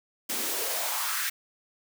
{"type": "noise with high-pass filter sweep", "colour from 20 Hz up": "white", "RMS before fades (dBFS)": -30, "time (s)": [0.29, 1.3], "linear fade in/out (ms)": 10, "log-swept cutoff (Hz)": [220, 1800], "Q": 3.3, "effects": []}